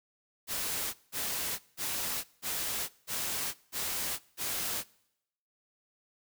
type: noise bursts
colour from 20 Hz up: white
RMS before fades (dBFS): -34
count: 7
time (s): 0.47-4.84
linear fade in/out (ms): 50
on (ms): 470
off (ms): 180
effects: noise-tail reverb RT60 0.8 s tail -23 dB re dry